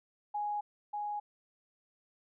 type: tone with echo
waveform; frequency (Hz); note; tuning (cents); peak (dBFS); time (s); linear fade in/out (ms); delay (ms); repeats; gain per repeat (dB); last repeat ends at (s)
sine; 830.6; G#5; 0; -32; 0.34-0.61; 10; 590; 1; -2; 1.2
effects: none